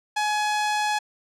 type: tone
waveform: sawtooth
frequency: 843 Hz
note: G#5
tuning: 26 cents sharp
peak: -18 dBFS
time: 0.16-0.99 s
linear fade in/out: 10 ms
effects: low-pass 8000 Hz 12 dB/octave